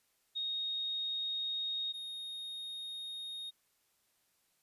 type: tone pair in turn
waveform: sine / triangle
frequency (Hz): 3729 / 3716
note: A#7 / A#7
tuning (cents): 0 / -6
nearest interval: unison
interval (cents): 6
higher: first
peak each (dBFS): -34 / -39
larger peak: first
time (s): 0.35-1.93 / 1.93-3.51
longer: neither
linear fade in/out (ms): 20
effects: white hiss -75 dBFS RMS until 4.62 s + resampled to 32000 Hz